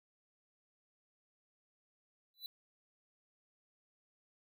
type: tone with exponential growth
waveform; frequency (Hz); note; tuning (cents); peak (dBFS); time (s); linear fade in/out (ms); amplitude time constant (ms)
square; 3982; B7; +14; -39; 2.34-2.46; 1; 24
effects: none